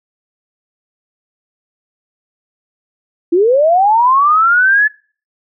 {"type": "linear sweep", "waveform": "sine", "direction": "up", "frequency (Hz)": [324.4, 1733], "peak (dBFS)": -7, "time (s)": [3.32, 4.88], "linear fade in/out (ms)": 10, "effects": ["noise-tail reverb RT60 0.4 s tail -23 dB re dry"]}